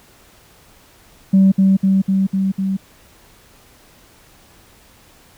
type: tone with echo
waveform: sine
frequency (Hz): 192.6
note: G3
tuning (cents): -30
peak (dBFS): -6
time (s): 1.33-1.52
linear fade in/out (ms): 10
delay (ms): 250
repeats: 5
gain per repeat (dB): -2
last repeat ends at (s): 2.77
effects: tanh soft clip ceiling -5 dBFS + pink hiss -49 dBFS RMS until 5.37 s